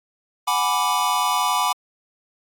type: chord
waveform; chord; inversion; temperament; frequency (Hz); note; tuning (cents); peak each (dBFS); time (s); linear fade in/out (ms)
square; G# half-diminished seventh; third; equal; 740 / 830.6 / 987.8 / 1174.7; F#5 / G#5 / B5 / D6; 0 / 0 / 0 / 0; -27 / -27 / -23 / -24; 0.47-1.73; 10
effects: AAC 64 kbps